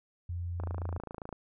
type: tone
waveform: sine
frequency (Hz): 87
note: F2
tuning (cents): -6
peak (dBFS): -33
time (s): 0.29-0.98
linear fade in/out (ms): 5
type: click train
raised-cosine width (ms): 1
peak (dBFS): -26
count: 21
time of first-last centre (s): 0.6-1.327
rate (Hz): 27.5
effects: none